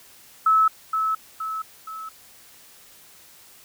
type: tone with echo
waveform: sine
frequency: 1300 Hz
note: E6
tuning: 24 cents flat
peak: -14 dBFS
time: 0.46-0.68 s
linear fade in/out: 5 ms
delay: 470 ms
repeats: 3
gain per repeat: -6 dB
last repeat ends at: 2.09 s
effects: white hiss -50 dBFS RMS until 3.64 s